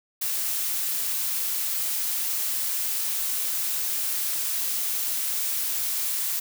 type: noise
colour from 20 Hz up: blue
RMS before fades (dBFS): -27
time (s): 0.21-6.4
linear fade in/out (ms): 10
effects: none